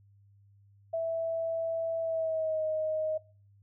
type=tone with pitch glide; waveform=sine; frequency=658 to 625.4 Hz; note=E5 to D#5; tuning=-3 to +9 cents; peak=-28 dBFS; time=0.93-3.18 s; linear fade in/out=10 ms; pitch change=-88 cents; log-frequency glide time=2.01-2.64 s; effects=noise-tail reverb RT60 0.4 s tail -23 dB re dry + added 100 Hz sine -58 dBFS peak until 3.62 s